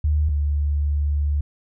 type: tone pair in turn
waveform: sine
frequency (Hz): 75.2 / 72.93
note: D2 / D2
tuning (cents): +42 / -12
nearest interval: minor second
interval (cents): 54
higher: first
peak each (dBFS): -16 / -18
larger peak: first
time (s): 0.04-0.29 / 0.29-1.41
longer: second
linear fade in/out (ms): 5
effects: none